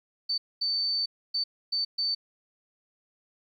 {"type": "tone bursts at uneven times", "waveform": "sine", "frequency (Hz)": 4548, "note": "C#8", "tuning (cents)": 44, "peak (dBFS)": -25, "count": 5, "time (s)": [[0.29, 0.38], [0.61, 1.06], [1.34, 1.44], [1.72, 1.85], [1.98, 2.15]], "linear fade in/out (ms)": 10, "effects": ["11-bit"]}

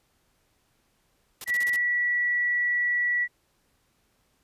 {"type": "noise bursts", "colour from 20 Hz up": "white", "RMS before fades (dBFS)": -38, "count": 6, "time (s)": [1.41, 1.762], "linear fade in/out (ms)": 2, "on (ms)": 32, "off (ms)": 32}
{"type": "tone", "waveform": "sine", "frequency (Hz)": 1945, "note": "B6", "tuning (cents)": -27, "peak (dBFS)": -22, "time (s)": [1.46, 3.28], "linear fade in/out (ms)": 50}
{"effects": ["pink hiss -69 dBFS RMS until 4.43 s", "resampled to 32000 Hz"]}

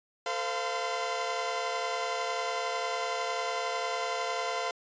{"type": "tone cluster", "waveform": "sawtooth", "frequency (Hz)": [448, 517, 693, 1023], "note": ["A4", "C5", "F5", "C6"], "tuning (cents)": [31, -21, -14, -39], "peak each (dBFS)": [-34, -33, -30, -32], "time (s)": [0.26, 4.71], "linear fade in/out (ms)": 2, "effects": ["resampled to 16000 Hz"]}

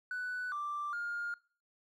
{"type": "tone with pitch steps", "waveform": "triangle", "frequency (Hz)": [1489, 1176, 1415], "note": ["F#6", "D6", "F6"], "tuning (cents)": [11, 2, 22], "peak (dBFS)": -32, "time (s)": [0.11, 1.34], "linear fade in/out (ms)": 2, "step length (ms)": 410, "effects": ["noise-tail reverb RT60 0.4 s tail -24 dB re dry", "tanh soft clip ceiling -32 dBFS"]}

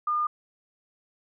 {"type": "tone", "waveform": "sine", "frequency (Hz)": 1212, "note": "D#6", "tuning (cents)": -46, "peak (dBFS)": -23, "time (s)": [0.07, 0.27], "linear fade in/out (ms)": 5, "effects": []}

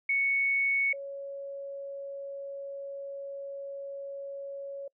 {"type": "tone pair in turn", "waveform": "sine", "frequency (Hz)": [2217, 555.9], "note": ["C#7", "C#5"], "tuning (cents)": [0, 5], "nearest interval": "2 octaves", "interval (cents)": 2395, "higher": "first", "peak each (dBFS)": [-24, -36], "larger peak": "first", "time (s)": [[0.09, 0.93], [0.93, 4.88]], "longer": "second", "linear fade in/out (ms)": 5, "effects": ["noise-tail reverb RT60 0.1 s tail -25 dB re dry"]}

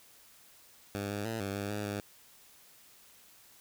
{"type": "tone with pitch steps", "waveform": "10% pulse", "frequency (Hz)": [100.6, 102.2, 112.8, 98.8, 100.8, 104.4, 101.9], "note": ["G2", "G#2", "A2", "G2", "G2", "G#2", "G#2"], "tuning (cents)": [45, -27, 44, 14, 49, 10, -32], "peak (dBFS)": -26, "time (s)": [0.95, 2], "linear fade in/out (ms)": 0, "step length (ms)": 150, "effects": ["white hiss -59 dBFS RMS until 3.6 s"]}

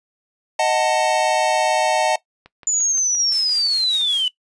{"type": "chord", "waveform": "square", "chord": "D# diminished", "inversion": "none", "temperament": "equal with one note detuned", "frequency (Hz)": [622.3, 740, 887.1], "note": ["D#5", "F#5", "A5"], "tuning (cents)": [0, 0, 14], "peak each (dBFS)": -21, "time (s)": [0.59, 2.16], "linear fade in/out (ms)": 5}
{"type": "click train", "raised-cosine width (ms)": 0.3, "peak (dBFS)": -26, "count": 10, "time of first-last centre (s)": [2.46, 4.012], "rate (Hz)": 5.8}
{"type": "linear sweep", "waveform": "sine", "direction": "down", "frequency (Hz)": [7040, 2960], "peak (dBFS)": -16, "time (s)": [2.67, 4.28], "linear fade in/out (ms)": 2}
{"type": "noise with tremolo", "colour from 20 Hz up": "blue", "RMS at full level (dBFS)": -30, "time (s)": [3.32, 4.28], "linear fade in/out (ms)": 0, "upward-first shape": "sine", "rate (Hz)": 5.1, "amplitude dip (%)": 55}
{"effects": ["noise-tail reverb RT60 0.1 s tail -18 dB re dry", "resampled to 22050 Hz"]}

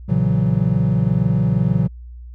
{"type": "chord", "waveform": "triangle", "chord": "F# dominant seventh", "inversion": "first", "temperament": "equal", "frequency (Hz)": [116.54, 138.59, 164.81, 185], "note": ["A#2", "C#3", "E3", "F#3"], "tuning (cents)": [0, 0, 0, 0], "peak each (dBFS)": -18, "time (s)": [0.08, 1.88], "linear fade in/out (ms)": 20, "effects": ["added 60 Hz sine -33 dBFS peak until 2.34 s"]}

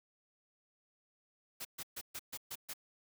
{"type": "noise bursts", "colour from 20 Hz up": "white", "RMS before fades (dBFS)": -43, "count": 7, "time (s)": [1.6, 2.737], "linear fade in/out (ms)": 10, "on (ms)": 51, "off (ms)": 130, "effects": []}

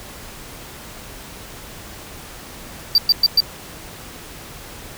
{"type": "tone bursts", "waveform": "triangle", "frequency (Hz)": 4670, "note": "D8", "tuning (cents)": -11, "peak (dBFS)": -8, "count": 4, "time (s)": [2.95, 3.404], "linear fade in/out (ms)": 2, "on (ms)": 31, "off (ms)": 110, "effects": ["pink hiss -37 dBFS RMS until 4.97 s"]}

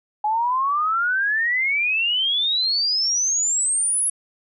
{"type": "exponential sweep", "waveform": "sine", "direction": "up", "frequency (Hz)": [835, 10840], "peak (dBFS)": -18, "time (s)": [0.24, 4.1], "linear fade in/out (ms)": 5, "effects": []}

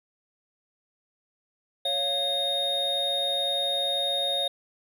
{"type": "tone cluster", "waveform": "triangle", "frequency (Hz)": [555, 697, 3706], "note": ["C#5", "F5", "A#7"], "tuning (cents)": [2, -4, -11], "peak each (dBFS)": [-30, -32, -24], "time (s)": [1.85, 4.48], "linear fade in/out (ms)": 5, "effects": []}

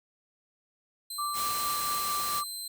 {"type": "tone", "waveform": "20% pulse", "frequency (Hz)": 4100, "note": "C8", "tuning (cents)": -36, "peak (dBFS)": -30, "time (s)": [1.1, 2.68], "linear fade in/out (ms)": 5}
{"type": "tone with tremolo", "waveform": "sine", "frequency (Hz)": 1174.7, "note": "D6", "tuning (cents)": 0, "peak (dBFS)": -29, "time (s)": [1.18, 2.44], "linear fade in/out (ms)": 10, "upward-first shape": "sine", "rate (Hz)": 4.4, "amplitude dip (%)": 30}
{"type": "noise", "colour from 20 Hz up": "white", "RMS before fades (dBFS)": -35, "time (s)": [1.33, 2.43], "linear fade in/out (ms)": 50}
{"effects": []}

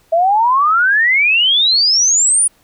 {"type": "exponential sweep", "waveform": "sine", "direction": "up", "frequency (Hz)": [644, 9940], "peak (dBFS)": -9, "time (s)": [0.12, 2.48], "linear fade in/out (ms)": 10, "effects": ["pink hiss -54 dBFS RMS until 2.63 s"]}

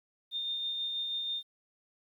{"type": "tone with tremolo", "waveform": "sine", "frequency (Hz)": 3633, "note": "A#7", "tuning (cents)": -45, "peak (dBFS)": -31, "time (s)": [0.31, 1.43], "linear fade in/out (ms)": 50, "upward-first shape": "sine", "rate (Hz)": 6.2, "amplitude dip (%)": 25, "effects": ["11-bit"]}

